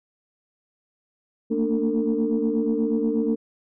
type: tone cluster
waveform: sine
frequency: 223.4 / 231.7 / 294.5 / 452.4 Hz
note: A3 / A#3 / D4 / A4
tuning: +27 / -10 / +5 / +48 cents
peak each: -25 dBFS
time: 1.5-3.36 s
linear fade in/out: 20 ms
effects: tanh soft clip ceiling -12 dBFS